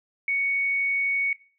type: tone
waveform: sine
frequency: 2227 Hz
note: C#7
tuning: 7 cents sharp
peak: -22 dBFS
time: 0.28-1.33 s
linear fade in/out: 2 ms
effects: noise-tail reverb RT60 0.4 s tail -19 dB re dry